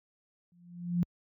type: tone with exponential growth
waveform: sine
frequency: 174.61 Hz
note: F3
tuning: in tune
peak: -22 dBFS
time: 0.52-1.03 s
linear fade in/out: 0 ms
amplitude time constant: 110 ms
effects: high-pass 60 Hz 12 dB/octave